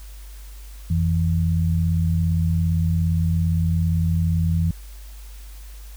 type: tone pair together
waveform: sine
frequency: 87.31 / 164.82 Hz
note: F2 / E3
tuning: 0 / 0 cents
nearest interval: major seventh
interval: 1100 cents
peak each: -19 / -21 dBFS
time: 0.9-4.71 s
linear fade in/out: 5 ms
effects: added 50 Hz sine -36 dBFS peak until 5.96 s + white hiss -49 dBFS RMS until 5.96 s

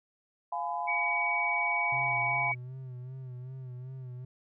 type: chord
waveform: sine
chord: F diminished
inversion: none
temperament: just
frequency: 698.5 / 838.1 / 1005.8 Hz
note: F5 / Ab5 / Cb6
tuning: 0 / +16 / +31 cents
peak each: -35 dBFS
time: 0.52-2.52 s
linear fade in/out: 5 ms
type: tone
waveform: sine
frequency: 2261 Hz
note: C#7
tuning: 34 cents sharp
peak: -28 dBFS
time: 0.87-2.55 s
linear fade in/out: 20 ms
type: tone with vibrato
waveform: triangle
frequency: 128 Hz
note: C3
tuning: 38 cents flat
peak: -37 dBFS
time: 1.92-4.25 s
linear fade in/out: 5 ms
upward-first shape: sine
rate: 2.6 Hz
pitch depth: 57 cents each way
effects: none

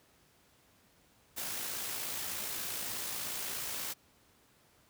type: noise with amplitude modulation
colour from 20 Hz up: white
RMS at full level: -37 dBFS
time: 1.36-3.94 s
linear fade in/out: 20 ms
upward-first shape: sine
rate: 56.7 Hz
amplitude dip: 30%
effects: pink hiss -66 dBFS RMS until 4.89 s + high-pass 60 Hz 12 dB/octave

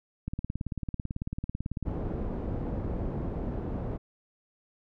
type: click train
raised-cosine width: 5 ms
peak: -20 dBFS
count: 30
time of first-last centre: 0.28-1.882 s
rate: 18.1 Hz
type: low-pass noise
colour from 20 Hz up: pink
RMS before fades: -33 dBFS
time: 1.85-3.98 s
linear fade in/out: 20 ms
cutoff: 490 Hz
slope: 12 dB/octave
effects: none

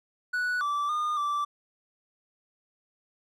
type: tone with pitch steps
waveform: triangle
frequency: 1476 / 1163 / 1217 / 1167 Hz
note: F#6 / D6 / D#6 / D6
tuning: -5 / -17 / -39 / -11 cents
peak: -24 dBFS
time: 0.33-1.45 s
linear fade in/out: 10 ms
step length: 280 ms
effects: none

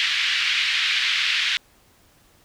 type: band-pass noise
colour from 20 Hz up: white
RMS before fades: -22 dBFS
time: 0-1.57 s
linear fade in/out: 0 ms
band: 1800 to 3600 Hz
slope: 24 dB/octave
effects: pink hiss -57 dBFS RMS until 2.44 s

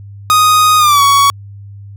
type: tone with pitch glide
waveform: 45% pulse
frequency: 1244.5 to 1121.6 Hz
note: D#6 to C#6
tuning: 0 to +20 cents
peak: -6 dBFS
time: 0.3-1.3 s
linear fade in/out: 0 ms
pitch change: -180 cents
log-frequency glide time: 0.78-1.02 s
effects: added 100 Hz sine -29 dBFS peak until 1.96 s

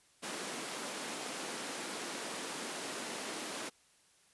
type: high-pass noise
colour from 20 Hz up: pink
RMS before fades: -41 dBFS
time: 0.22-3.7 s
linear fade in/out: 20 ms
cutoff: 220 Hz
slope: 24 dB/octave
effects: white hiss -67 dBFS RMS until 4.33 s + resampled to 24000 Hz

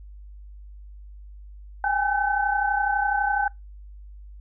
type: tone cluster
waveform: sine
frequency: 797 / 829 / 1526 Hz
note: G5 / G#5 / G6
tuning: +28 / -3 / -47 cents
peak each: -25 dBFS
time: 1.84-3.48 s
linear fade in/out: 2 ms
effects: noise-tail reverb RT60 0.2 s tail -24 dB re dry + added 50 Hz sine -40 dBFS peak until 4.4 s

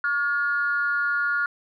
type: tone with amplitude modulation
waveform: sine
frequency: 1422 Hz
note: F6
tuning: 31 cents sharp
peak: -17 dBFS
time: 0.04-1.46 s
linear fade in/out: 2 ms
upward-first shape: sine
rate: 289 Hz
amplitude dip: 75%
effects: tanh soft clip ceiling -13 dBFS

